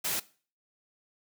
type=noise; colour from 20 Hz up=white; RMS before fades=-31 dBFS; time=0.04-0.2 s; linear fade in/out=10 ms; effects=noise-tail reverb RT60 0.4 s tail -19 dB re dry + high-pass 100 Hz 12 dB/octave